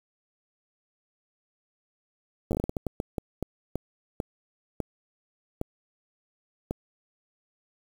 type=slowing click train; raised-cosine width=2 ms; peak=-15 dBFS; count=18; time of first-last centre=2.51-6.709 s; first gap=9 ms; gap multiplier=1.35; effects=7-bit